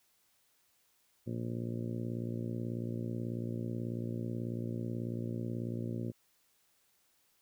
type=harmonic tone; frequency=58.27 Hz; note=A#1; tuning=in tune; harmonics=2 / 3 / 4 / 5 / 6 / 7 / 8 / 9 / 10; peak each=-38 / -44 / -40 / -47 / -44 / -51 / -55 / -51 / -57 dBFS; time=1.26-6.12 s; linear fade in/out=20 ms; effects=white hiss -72 dBFS RMS until 7.41 s